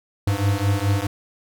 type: beating tone pair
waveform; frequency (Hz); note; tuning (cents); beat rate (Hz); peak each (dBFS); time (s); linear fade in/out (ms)
square; 98 / 102.7; G2 / G#2; 0 / -19; 4.7; -22; 0.27-1.07; 5
effects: none